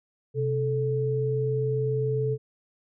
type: tone pair together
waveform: sine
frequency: 129.8 / 436.3 Hz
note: C3 / A4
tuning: -13 / -15 cents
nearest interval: octave + major sixth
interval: 2098 cents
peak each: -26 dBFS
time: 0.34-2.38 s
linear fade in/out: 50 ms
effects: none